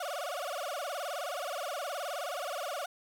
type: tone with vibrato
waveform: 30% pulse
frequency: 641 Hz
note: E5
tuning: 49 cents flat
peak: -32 dBFS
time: 0-2.86 s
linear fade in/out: 5 ms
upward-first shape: sine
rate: 19 Hz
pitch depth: 250 cents each way
effects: none